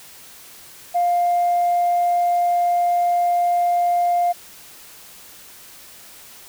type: tone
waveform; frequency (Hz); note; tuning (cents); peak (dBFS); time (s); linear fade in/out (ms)
sine; 702; F5; +9; -14; 0.94-4.33; 20
effects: tanh soft clip ceiling -12 dBFS + white hiss -43 dBFS RMS until 6.48 s